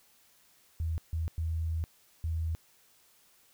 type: tone bursts at uneven times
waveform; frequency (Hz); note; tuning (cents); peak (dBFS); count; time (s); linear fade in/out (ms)
sine; 81.2; E2; -26; -29; 4; 0.8-0.98 / 1.13-1.28 / 1.38-1.84 / 2.24-2.55; 0
effects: white hiss -64 dBFS RMS until 3.53 s